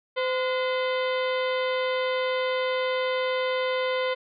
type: harmonic tone with a mistuned harmonic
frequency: 513 Hz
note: C5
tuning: 34 cents flat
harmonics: 1 / 2 / 3 / 4 / 5 / 6 / 7 / 8 / 9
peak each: -25 / -32 / -36 / -33 / -43 / -38 / -40 / -47 / -49 dBFS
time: 0.16-4.15 s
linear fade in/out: 20 ms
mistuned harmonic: 3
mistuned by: -100 cents
effects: none